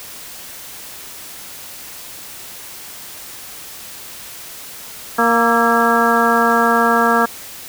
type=harmonic tone with a mistuned harmonic; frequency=233.1 Hz; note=A#3; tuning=in tune; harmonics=1 / 2 / 3 / 4 / 5 / 6 / 7; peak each=-19 / -19 / -19 / -19 / -19 / -19 / -19 dBFS; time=5.18-7.26 s; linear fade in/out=10 ms; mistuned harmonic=6; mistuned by=-67 cents; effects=white hiss -34 dBFS RMS until 7.68 s